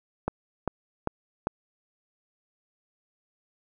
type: click train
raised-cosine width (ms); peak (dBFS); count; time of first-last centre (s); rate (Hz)
1; -12; 4; 0.28-1.47; 2.52
effects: none